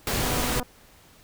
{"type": "noise", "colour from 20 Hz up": "pink", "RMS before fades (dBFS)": -26, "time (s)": [0.07, 0.6], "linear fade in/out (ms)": 2}
{"type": "click train", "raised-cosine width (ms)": 1, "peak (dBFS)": -22, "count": 99, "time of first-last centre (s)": [0.23, 0.628], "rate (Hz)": 246}
{"effects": ["pink hiss -54 dBFS RMS until 1.23 s"]}